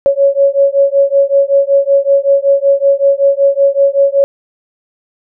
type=beating tone pair; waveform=sine; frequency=553 / 558.3 Hz; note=C#5 / C#5; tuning=-4 / +12 cents; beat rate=5.3 Hz; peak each=-10 dBFS; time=0.06-4.24 s; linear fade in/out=0 ms; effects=none